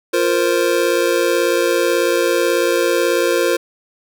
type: chord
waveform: square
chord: F suspended fourth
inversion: none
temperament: just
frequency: 349.2 / 465.6 / 523.8 Hz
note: F4 / Bb4 / C5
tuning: 0 / -2 / +2 cents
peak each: -19 dBFS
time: 0.13-3.57 s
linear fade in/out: 10 ms
effects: none